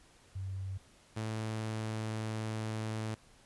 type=tone pair in turn; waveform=sine / sawtooth; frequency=95.5 / 109.85 Hz; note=G2 / A2; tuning=-45 / -2 cents; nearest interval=major second; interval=243 cents; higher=second; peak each=-36 / -31 dBFS; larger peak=second; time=0.35-0.78 / 1.16-3.15 s; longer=second; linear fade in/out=10 ms; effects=pink hiss -62 dBFS RMS until 3.45 s + resampled to 24000 Hz